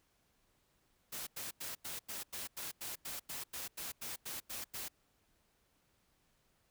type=noise bursts; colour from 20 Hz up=white; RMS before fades=-43 dBFS; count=16; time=1.12-4.885 s; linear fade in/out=10 ms; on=150 ms; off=91 ms; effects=pink hiss -75 dBFS RMS until 6.7 s